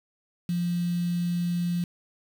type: tone with quantisation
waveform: sine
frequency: 174.1 Hz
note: F3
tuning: 5 cents flat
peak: -24 dBFS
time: 0.49-1.84 s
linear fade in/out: 2 ms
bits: 7
effects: none